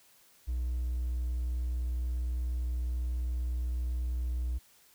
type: tone with hard clipping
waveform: triangle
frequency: 61.1 Hz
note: B1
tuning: 18 cents flat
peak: -30 dBFS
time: 0.47-4.59 s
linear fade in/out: 20 ms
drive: 4 dB
effects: white hiss -62 dBFS RMS until 4.94 s

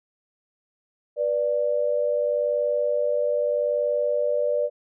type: tone pair together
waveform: sine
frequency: 488 / 588.8 Hz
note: B4 / D5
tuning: -21 / +4 cents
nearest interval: minor third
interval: 325 cents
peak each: -25 / -22 dBFS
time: 1.16-4.7 s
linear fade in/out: 50 ms
effects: none

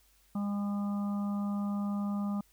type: harmonic tone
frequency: 202.9 Hz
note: G#3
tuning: 40 cents flat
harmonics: 1 / 3 / 4 / 5 / 6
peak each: -30 / -48 / -47 / -52 / -46 dBFS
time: 0.35-2.41 s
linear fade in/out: 5 ms
effects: added 50 Hz sine -67 dBFS peak until 2.52 s + white hiss -67 dBFS RMS until 2.52 s

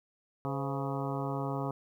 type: harmonic tone with a mistuned harmonic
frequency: 138.59 Hz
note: C#3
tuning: in tune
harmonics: 1 / 2 / 3 / 4 / 5 / 6 / 7 / 8 / 9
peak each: -35 / -38 / -40 / -41 / -42 / -43 / -43 / -44 / -45 dBFS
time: 0.45-1.71 s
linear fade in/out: 0 ms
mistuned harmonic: 4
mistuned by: -92 cents
effects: 11-bit

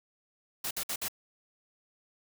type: noise bursts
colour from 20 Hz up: white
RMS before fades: -34 dBFS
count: 4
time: 0.64-1.084 s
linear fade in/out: 5 ms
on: 69 ms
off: 56 ms
effects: none

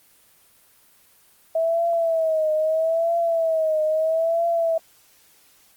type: tone with vibrato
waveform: sine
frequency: 648 Hz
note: E5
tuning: 30 cents flat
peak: -18 dBFS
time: 1.55-4.78 s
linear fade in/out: 5 ms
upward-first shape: triangle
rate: 0.77 Hz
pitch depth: 88 cents each way
effects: white hiss -56 dBFS RMS until 5.76 s + Opus 24 kbps

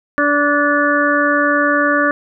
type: harmonic tone with a mistuned harmonic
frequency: 290 Hz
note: D4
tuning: 22 cents flat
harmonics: 1 / 2 / 4 / 5 / 6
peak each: -18 / -18 / -18 / -18 / -18 dBFS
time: 0.18-2.11 s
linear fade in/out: 0 ms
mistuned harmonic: 5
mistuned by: +16 cents
effects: none

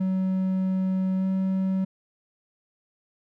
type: tone with pitch glide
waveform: triangle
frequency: 188.1 to 189.85 Hz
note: F#3 to F#3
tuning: +29 to +45 cents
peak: -20 dBFS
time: 0-1.85 s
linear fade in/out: 10 ms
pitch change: +16 cents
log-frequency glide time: 1.17-1.25 s
effects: none

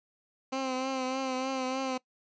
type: tone with vibrato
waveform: 15% pulse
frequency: 261.6 Hz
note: C4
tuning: in tune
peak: -24 dBFS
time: 0.52-1.98 s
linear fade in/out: 10 ms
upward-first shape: triangle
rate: 3.3 Hz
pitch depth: 45 cents each way
effects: noise-tail reverb RT60 0.1 s tail -22 dB re dry + resampled to 16000 Hz

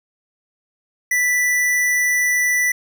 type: tone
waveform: square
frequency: 1975.5 Hz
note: B6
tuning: in tune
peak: -16 dBFS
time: 1.11-2.72 s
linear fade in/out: 5 ms
effects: none

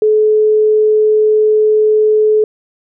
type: tone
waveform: sine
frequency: 429.2 Hz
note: A4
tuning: 43 cents flat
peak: -7 dBFS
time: 0.02-2.44 s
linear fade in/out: 2 ms
effects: none

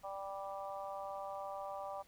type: harmonic tone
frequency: 196 Hz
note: G3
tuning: in tune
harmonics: 3 / 4 / 5 / 6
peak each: -45 / -45 / -49 / -49 dBFS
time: 0.03-2.03 s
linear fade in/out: 20 ms
effects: pink hiss -66 dBFS RMS until 2.07 s

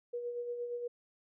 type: tone with tremolo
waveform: sine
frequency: 481.4 Hz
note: B4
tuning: 44 cents flat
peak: -34 dBFS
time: 0.13-0.88 s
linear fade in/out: 10 ms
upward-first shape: sine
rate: 8.6 Hz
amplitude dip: 45%
effects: none

